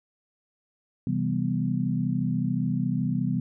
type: chord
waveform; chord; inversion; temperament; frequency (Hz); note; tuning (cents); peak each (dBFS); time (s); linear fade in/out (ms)
sine; C major seventh; none; equal; 130.81 / 164.81 / 196 / 246.9; C3 / E3 / G3 / B3; 0 / 0 / 0 / 0; -29; 1.07-3.4; 2
effects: none